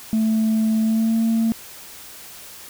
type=tone with pitch glide; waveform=sine; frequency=220 to 225.9 Hz; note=A3 to A3; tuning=0 to +46 cents; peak=-14 dBFS; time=0.13-1.52 s; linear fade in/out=0 ms; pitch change=+46 cents; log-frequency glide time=0.81-1.17 s; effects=tanh soft clip ceiling -14 dBFS + white hiss -40 dBFS RMS until 2.69 s